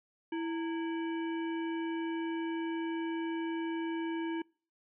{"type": "harmonic tone with a mistuned harmonic", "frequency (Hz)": 329.6, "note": "E4", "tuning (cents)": 0, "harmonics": [1, 3, 5, 7, 9], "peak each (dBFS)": [-33, -43, -47, -50, -52], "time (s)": [0.32, 4.42], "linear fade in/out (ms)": 5, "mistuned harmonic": 3, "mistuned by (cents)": -130, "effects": ["noise-tail reverb RT60 0.4 s tail -26 dB re dry"]}